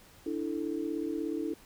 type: chord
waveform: sine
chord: D suspended second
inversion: none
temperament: just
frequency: 293.7 / 330.4 / 440.5 Hz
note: D4 / E4 / A4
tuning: 0 / +4 / +2 cents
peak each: -35 / -34 / -38 dBFS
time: 0.26-1.54 s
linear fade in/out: 5 ms
effects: pink hiss -57 dBFS RMS until 1.65 s